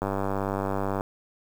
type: click train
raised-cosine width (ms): 1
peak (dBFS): -14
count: 98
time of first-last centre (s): 0.02-1.009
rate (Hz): 98.1
effects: 7-bit